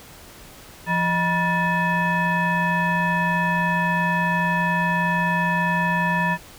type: tone with frequency modulation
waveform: sine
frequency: 965 Hz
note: B5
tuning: 40 cents flat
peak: -18 dBFS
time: 0.86-6.38 s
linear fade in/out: 50 ms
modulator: 793 Hz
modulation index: 1.4
effects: pink hiss -44 dBFS RMS until 6.58 s